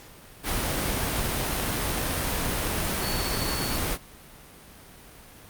sine tone in noise, 4435 Hz, C#8, in tune, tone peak -33 dBFS, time 2.99-3.8 s, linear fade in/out 50 ms, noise pink, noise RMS -27 dBFS, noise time 0.43-3.98 s, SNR -9 dB, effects pink hiss -48 dBFS RMS until 5.49 s + Opus 48 kbps

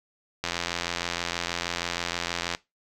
click train, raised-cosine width 0.2 ms, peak -10 dBFS, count 183, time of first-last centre 0.44-2.549 s, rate 86.3 Hz, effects noise-tail reverb RT60 0.2 s tail -19 dB re dry

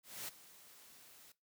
white noise with ADSR envelope, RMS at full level -43 dBFS, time 0.03-1.32 s, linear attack 250 ms, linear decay 16 ms, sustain -17 dB, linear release 3 ms, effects noise-tail reverb RT60 0.2 s tail -18 dB re dry + high-pass 100 Hz 12 dB/octave

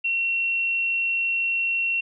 sine tone, 2726 Hz, F7, 43 cents flat, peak -21 dBFS, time 0.04-2.01 s, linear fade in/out 10 ms, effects none

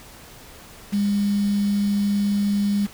sine tone with quantisation, 202.8 Hz, G#3, 41 cents flat, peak -18 dBFS, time 0.92-2.87 s, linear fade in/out 20 ms, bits 6, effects pink hiss -44 dBFS RMS until 2.93 s

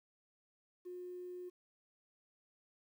triangle tone, 359.3 Hz, F4, 49 cents sharp, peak -40 dBFS, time 0.85-1.5 s, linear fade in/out 20 ms, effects tanh soft clip ceiling -42 dBFS + 12-bit

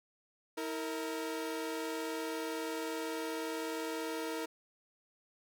sawtooth tone pair together, 321.9 / 462.8 Hz, E4 / A#4, -41 / -13 cents, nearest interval tritone, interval 628 cents, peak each -35 / -35 dBFS, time 0.57-4.46 s, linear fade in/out 10 ms, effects none

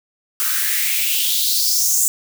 blue noise with high-pass filter sweep, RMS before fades -18 dBFS, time 0.4-2.08 s, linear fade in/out 0 ms, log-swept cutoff 1300 to 7500 Hz, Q 4.4, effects none

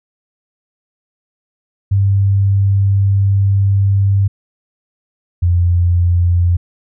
sine tone pair in turn, 98.7 / 87.54 Hz, G2 / F2, +12 / +5 cents, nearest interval major second, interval 207 cents, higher first, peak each -9 dBFS, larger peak neither, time 1.91-4.28 / 5.42-6.57 s, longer first, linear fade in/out 10 ms, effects none

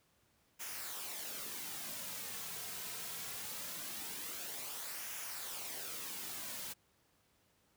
white noise with flanger, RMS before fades -44 dBFS, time 0.59-6.74 s, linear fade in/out 20 ms, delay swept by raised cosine 0.23 to 3.53 ms, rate 0.22 Hz, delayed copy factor -0.5, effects pink hiss -73 dBFS RMS until 7.76 s + high-pass 60 Hz 12 dB/octave

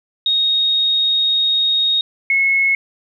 sine tone pair in turn, 3736 / 2183 Hz, A#7 / C#7, +3 / -27 cents, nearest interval major sixth, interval 930 cents, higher first, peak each -13 / -12 dBFS, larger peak second, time 0.26-2.01 / 2.3-2.75 s, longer first, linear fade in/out 2 ms, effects 9-bit

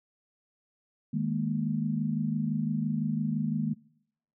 sine chord, D# suspended fourth, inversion none, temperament just, 155.56 / 207.4 / 233.3 Hz, D#3 / G#3 / A#3, 0 / -2 / +2 cents, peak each -31 dBFS, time 1.13-3.74 s, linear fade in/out 10 ms, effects noise-tail reverb RT60 0.7 s tail -22 dB re dry

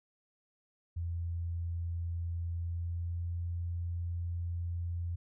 sine tone with pitch glide, 85 to 86.09 Hz, F2 to F2, -46 to -24 cents, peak -33 dBFS, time 0.96-5.16 s, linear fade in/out 10 ms, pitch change +22 cents, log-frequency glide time 2.55-3.34 s, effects none

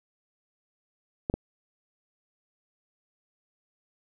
clicks, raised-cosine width 2 ms, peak -14 dBFS, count 2, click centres 1.299 / 1.34 s, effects none

